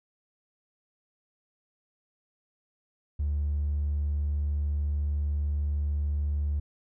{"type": "tone", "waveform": "triangle", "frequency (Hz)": 73.2, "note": "D2", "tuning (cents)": -5, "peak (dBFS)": -22, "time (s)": [3.19, 6.6], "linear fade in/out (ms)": 10, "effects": ["tanh soft clip ceiling -22 dBFS"]}